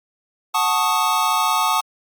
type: chord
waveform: square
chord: D# half-diminished seventh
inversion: first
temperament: equal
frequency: 740 / 880 / 1108.7 / 1244.5 Hz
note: F#5 / A5 / C#6 / D#6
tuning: 0 / 0 / 0 / 0 cents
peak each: -26 / -22 / -23 / -22 dBFS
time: 0.54-1.81 s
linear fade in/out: 10 ms
effects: Opus 48 kbps